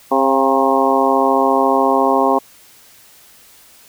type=harmonic tone with a mistuned harmonic; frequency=134.1 Hz; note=C3; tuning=43 cents sharp; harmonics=2 / 3 / 4 / 5 / 6 / 7 / 8; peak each=-19 / -19 / -19 / -19 / -19 / -19 / -19 dBFS; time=0.11-2.39 s; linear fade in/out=10 ms; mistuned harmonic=5; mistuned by=+51 cents; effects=white hiss -46 dBFS RMS until 3.88 s